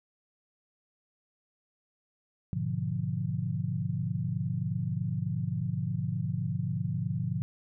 sine chord, G# diminished seventh, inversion none, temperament equal, 103.83 / 123.47 / 146.83 / 174.61 Hz, G#2 / B2 / D3 / F3, 0 / 0 / 0 / 0 cents, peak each -35 / -34 / -34 / -34 dBFS, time 2.53-7.42 s, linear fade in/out 0 ms, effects none

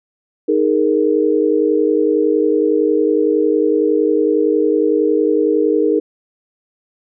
sine chord, D# suspended fourth, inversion none, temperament equal, 311.1 / 415.3 / 466.2 Hz, D#4 / G#4 / A#4, 0 / 0 / 0 cents, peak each -16 dBFS, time 0.48-6 s, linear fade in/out 10 ms, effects none

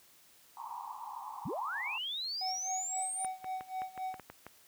pink band-pass noise, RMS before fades -44 dBFS, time 0.57-1.98 s, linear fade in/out 2 ms, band 820 to 1100 Hz, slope 96 dB/octave
sine linear sweep, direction up, 98 to 9280 Hz, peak -35 dBFS, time 1.45-3.26 s, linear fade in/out 5 ms
triangle tone with tremolo, 751 Hz, F#5, 26 cents sharp, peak -32 dBFS, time 2.41-4.2 s, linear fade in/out 5 ms, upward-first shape sine, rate 3.8 Hz, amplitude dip 90%
clicks, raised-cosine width 0.5 ms, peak -30 dBFS, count 9, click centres 3.247 / 3.444 / 3.609 / 3.819 / 3.977 / 4.142 / 4.197 / 4.3 / 4.466 s
effects white hiss -62 dBFS RMS until 4.67 s + high-pass 60 Hz 12 dB/octave

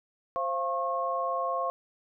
sine tone cluster, 527 / 690 / 1086 Hz, C5 / F5 / C#6, +12 / -21 / -36 cents, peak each -33 / -32 / -30 dBFS, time 0.36-1.7 s, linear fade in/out 0 ms, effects none

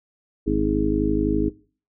harmonic tone, 51.91 Hz, G#1, in tune, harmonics 1 / 2 / 3 / 4 / 5 / 6 / 8, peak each -26 / -32 / -32 / -29 / -25 / -23 / -26 dBFS, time 0.46-1.5 s, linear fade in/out 20 ms, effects noise-tail reverb RT60 0.4 s tail -20 dB re dry

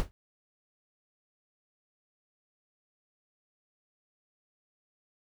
brown noise with exponential decay, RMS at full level -24 dBFS, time 0-0.11 s, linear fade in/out 0 ms, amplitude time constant 23 ms, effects none

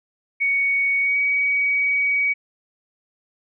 sine tone with pitch glide, 2232 to 2261 Hz, C#7 to C#7, +11 to +34 cents, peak -17 dBFS, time 0.4-2.34 s, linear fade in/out 20 ms, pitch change +23 cents, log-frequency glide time 1.01-1.17 s, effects none

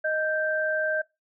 sine tone pair together, 622.3 / 1568.1 Hz, D#5 / G6, 0 / 0 cents, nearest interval octave + major third, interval 1600 cents, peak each -26 dBFS, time 0.04-1.02 s, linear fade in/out 10 ms, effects noise-tail reverb RT60 0.2 s tail -20 dB re dry

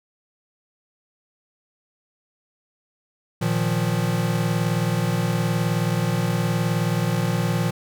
square chord, Bb suspended fourth, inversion none, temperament equal, 116.54 / 155.56 / 174.61 Hz, Bb2 / Eb3 / F3, 0 / 0 / 0 cents, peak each -25 / -26 / -25 dBFS, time 3.41-7.71 s, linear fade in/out 10 ms, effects none

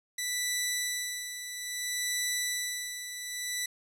10% pulse tone with tremolo, 1975.5 Hz, B6, in tune, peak -19 dBFS, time 0.18-3.66 s, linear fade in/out 5 ms, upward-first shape sine, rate 0.6 Hz, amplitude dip 65%, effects low-pass 12000 Hz 12 dB/octave + 10-bit

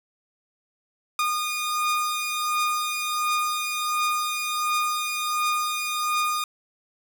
sawtooth beating tone pair, 1222 / 1223.4 Hz, D#6 / D#6, -32 / -30 cents, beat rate 1.4 Hz, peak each -26 / -21 dBFS, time 1.19-6.44 s, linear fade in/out 2 ms, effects none

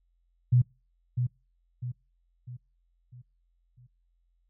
sine tone with echo, 123.47 Hz, B2, in tune, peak -17 dBFS, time 0.52-0.62 s, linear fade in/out 10 ms, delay 650 ms, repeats 5, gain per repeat -7 dB, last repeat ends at 3.87 s, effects noise-tail reverb RT60 0.3 s tail -25 dB re dry + added 43 Hz sine -67 dBFS peak until 4.49 s

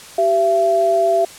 sine tone pair together, 387.8 / 673.1 Hz, G4 / E5, -19 / +36 cents, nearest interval minor seventh, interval 955 cents, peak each -19 / -13 dBFS, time 0.18-1.25 s, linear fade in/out 5 ms, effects white hiss -38 dBFS RMS until 1.38 s + low-pass 10000 Hz 12 dB/octave

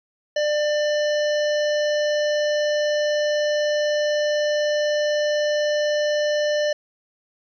harmonic tone, 596 Hz, D5, 25 cents sharp, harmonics 1 / 3 / 5 / 7 / 9 / 10, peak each -19 / -29 / -33 / -36 / -38 / -39 dBFS, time 0.36-6.73 s, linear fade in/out 5 ms, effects 10-bit

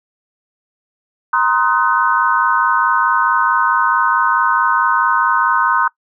sine chord, C half-diminished seventh, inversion third, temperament just, 941.9 / 1046.5 / 1255.8 / 1507 Hz, Bb5 / C6 / Eb6 / Gb6, +18 / 0 / +16 / +31 cents, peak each -17 dBFS, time 1.33-5.88 s, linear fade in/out 5 ms, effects noise-tail reverb RT60 0.1 s tail -23 dB re dry

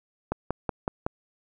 click train, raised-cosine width 1 ms, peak -12 dBFS, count 5, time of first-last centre 0.32-1.065 s, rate 5.37 Hz, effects none

